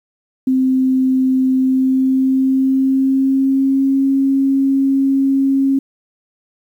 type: tone with pitch glide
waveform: sine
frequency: 260.4 to 271.5 Hz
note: C4 to C#4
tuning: -8 to -36 cents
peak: -11 dBFS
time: 0.47-5.79 s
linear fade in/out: 5 ms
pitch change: +72 cents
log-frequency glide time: 1.55-4.06 s
effects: 8-bit